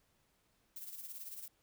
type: noise with tremolo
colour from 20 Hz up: violet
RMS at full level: -45 dBFS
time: 0.76-1.48 s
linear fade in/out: 2 ms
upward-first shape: sine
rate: 18 Hz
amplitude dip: 60%
effects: pink hiss -75 dBFS RMS until 1.62 s